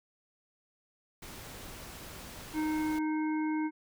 pink noise, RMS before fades -46 dBFS, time 1.22-2.99 s, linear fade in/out 5 ms
harmonic tone, 309.7 Hz, D#4, 8 cents flat, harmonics 1 / 3 / 5 / 7, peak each -29 / -39 / -46 / -45 dBFS, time 2.53-3.71 s, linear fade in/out 50 ms
effects none

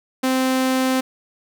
sawtooth tone, 260 Hz, C4, 11 cents flat, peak -13 dBFS, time 0.23-1.01 s, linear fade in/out 10 ms, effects none

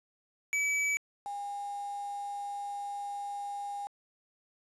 square / sine tone pair in turn, 2292 / 810.3 Hz, D7 / G#5, -43 / -43 cents, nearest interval octave + tritone, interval 1800 cents, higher first, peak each -28 / -35 dBFS, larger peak first, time 0.53-0.97 / 1.26-3.87 s, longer second, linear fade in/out 0 ms, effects resampled to 24000 Hz + 9-bit

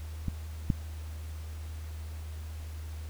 clicks, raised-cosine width 5 ms, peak -19 / -12 dBFS, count 2, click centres 0.283 / 0.702 s, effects added 78 Hz sine -37 dBFS peak until 3.09 s + pink hiss -53 dBFS RMS until 3.09 s

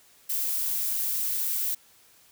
violet noise with high-pass filter sweep, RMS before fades -28 dBFS, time 0.29-1.75 s, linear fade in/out 10 ms, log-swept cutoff 680 to 1200 Hz, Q 1.2, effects white hiss -58 dBFS RMS until 2.31 s

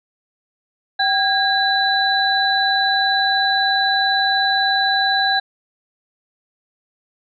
sine tone cluster, 772 / 1633 / 3978 Hz, G5 / G#6 / B7, -27 / -30 / +12 cents, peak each -19 dBFS, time 0.99-5.4 s, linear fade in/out 10 ms, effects none

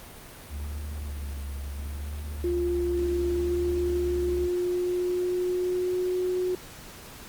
triangle tone with vibrato, 71.8 Hz, D2, 39 cents flat, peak -29 dBFS, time 0.49-4.5 s, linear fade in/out 50 ms, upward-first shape sine, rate 0.71 Hz, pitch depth 53 cents each way
sine tone with pitch glide, 350 to 364.7 Hz, F4 to F#4, +4 to -25 cents, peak -24 dBFS, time 2.44-6.55 s, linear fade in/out 2 ms, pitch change +71 cents, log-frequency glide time 3.34-6.14 s
effects pink hiss -45 dBFS RMS until 7.28 s + Opus 32 kbps

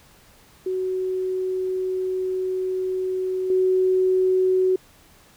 sine tone with level steps, 372.7 Hz, F#4, 13 cents sharp, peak -22 / -16 dBFS, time 0.66-4.76 s, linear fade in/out 5 ms, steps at 3.5 s, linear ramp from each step 2 ms, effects pink hiss -53 dBFS RMS until 5.36 s

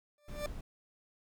40% pulse tone with exponential growth, 591 Hz, D5, 11 cents sharp, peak -32 dBFS, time 0.18-0.46 s, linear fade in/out 1 ms, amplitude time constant 59 ms
brown noise, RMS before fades -43 dBFS, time 0.28-0.61 s, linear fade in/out 5 ms
effects none

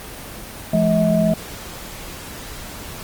sine tone cluster, 170.1 / 212.8 / 641 Hz, F3 / G#3 / E5, -45 / +42 / -49 cents, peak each -18 dBFS, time 0.73-1.34 s, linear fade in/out 5 ms, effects pink hiss -34 dBFS RMS until 3.03 s + Opus 24 kbps

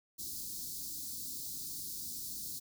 white band-stop noise, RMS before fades -42 dBFS, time 0.18-2.6 s, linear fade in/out 20 ms, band 340 to 4100 Hz, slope 48 dB/octave, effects none

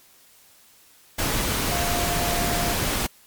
sine tone in noise, 698.5 Hz, F5, in tune, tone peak -28 dBFS, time 1.71-2.74 s, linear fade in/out 10 ms, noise pink, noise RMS -24 dBFS, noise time 1.18-3.07 s, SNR -7 dB, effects white hiss -54 dBFS RMS until 3.26 s + MP3 96 kbps

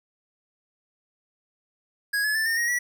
square tone with pitch steps, 1656 / 1709.5 / 1764.6 / 1821.6 / 1880.4 / 1941.1 Hz, G#6 / G#6 / A6 / A#6 / A#6 / B6, -5 / +50 / +5 / -40 / +15 / -30 cents, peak -23 dBFS, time 2.13-2.79 s, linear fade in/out 10 ms, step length 110 ms, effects none

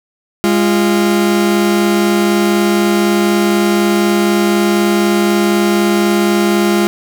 40% pulse tone pair together, 205.4 / 346.8 Hz, G#3 / F4, -19 / -12 cents, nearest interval major sixth, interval 907 cents, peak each -12 dBFS, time 0.44-6.87 s, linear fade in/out 0 ms, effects none

